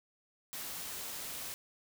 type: noise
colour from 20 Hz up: white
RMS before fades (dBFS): -42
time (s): 0.53-1.54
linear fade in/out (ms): 0
effects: none